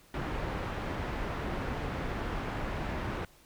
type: low-pass noise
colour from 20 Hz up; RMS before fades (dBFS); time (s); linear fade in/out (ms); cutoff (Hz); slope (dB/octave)
pink; -35; 0.14-3.25; 2; 1900; 12
effects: pink hiss -60 dBFS RMS until 3.45 s